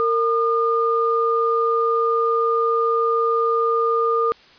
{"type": "tone pair together", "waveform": "sine", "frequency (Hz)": [459, 1213.4], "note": ["A#4", "D#6"], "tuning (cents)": [-27, -44], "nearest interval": "octave + perfect fourth", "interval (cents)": 1683, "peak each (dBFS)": -19, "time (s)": [0, 4.32], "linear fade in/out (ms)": 0, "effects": ["white hiss -49 dBFS RMS until 4.58 s", "resampled to 11025 Hz"]}